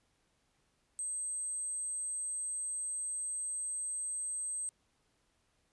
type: tone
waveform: sine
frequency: 8280 Hz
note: C9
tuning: 19 cents flat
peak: -35 dBFS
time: 0.99-4.69 s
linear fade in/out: 0 ms
effects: pink hiss -75 dBFS RMS until 5.72 s + resampled to 24000 Hz